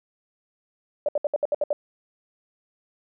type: tone bursts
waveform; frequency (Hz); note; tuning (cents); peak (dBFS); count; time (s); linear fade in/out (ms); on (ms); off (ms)
sine; 587.3; D5; 0; -19; 8; 1.06-1.73; 2; 26; 66
effects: none